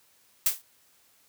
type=noise with exponential decay; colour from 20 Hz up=blue; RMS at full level=-18 dBFS; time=0.46-0.62 s; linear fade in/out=5 ms; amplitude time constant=34 ms; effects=white hiss -63 dBFS RMS until 1.28 s + high-pass 60 Hz 12 dB/octave